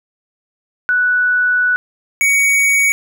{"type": "tone pair in turn", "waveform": ["sine", "square"], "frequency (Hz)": [1480, 2245], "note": ["F#6", "C#7"], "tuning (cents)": [0, 21], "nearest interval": "perfect fifth", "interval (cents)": 721, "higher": "second", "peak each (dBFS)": [-11, -11], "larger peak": "neither", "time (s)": [[0.89, 1.76], [2.21, 2.92]], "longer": "first", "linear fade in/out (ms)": 0, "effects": []}